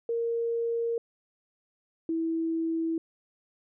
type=tone pair in turn; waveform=sine; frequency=464.6 / 327 Hz; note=A#4 / E4; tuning=-6 / -14 cents; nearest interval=tritone; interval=608 cents; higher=first; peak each=-26 dBFS; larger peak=neither; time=0.09-0.98 / 2.09-2.98 s; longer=neither; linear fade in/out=2 ms; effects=none